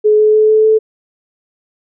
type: tone with pitch steps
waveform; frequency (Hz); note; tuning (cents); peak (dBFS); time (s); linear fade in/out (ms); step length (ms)
sine; 425.1 / 428.1 / 431 / 434 / 437.1; G#4 / A4 / A4 / A4 / A4; +40 / -47 / -36 / -24 / -11; -6; 0.04-0.79; 20; 150
effects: none